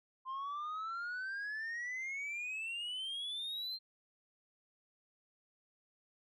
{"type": "exponential sweep", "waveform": "sine", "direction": "up", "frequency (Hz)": [1036, 4185], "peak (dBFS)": -35, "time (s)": [0.25, 3.79], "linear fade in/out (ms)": 50, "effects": ["tanh soft clip ceiling -37 dBFS", "MP3 64 kbps"]}